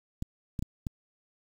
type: clicks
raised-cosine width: 5 ms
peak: -20 dBFS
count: 4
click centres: 0.224 / 0.592 / 0.625 / 0.868 s
effects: 8-bit